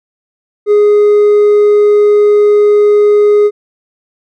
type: tone with hard clipping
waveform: sine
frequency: 415.3 Hz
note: G#4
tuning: in tune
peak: -5 dBFS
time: 0.66-3.51 s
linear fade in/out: 50 ms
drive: 2 dB
effects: none